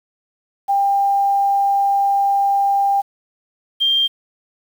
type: tone pair in turn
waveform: sine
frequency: 796 / 3184 Hz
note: G5 / G7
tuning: +26 / +26 cents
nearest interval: 2 octaves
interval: 2400 cents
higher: second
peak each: -13 dBFS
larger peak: neither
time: 0.68-3.02 / 3.8-4.08 s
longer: first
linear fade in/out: 20 ms
effects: 7-bit